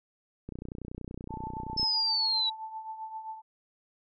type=click train; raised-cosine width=3 ms; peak=-26 dBFS; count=42; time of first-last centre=0.49-1.83 s; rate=30.6 Hz
type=tone with tremolo; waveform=sine; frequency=880 Hz; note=A5; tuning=in tune; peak=-34 dBFS; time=1.29-3.42 s; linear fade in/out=50 ms; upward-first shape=triangle; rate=7.6 Hz; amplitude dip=70%
type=linear sweep; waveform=sine; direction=down; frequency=5274 to 3864 Hz; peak=-25 dBFS; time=1.77-2.5 s; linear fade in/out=10 ms
effects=none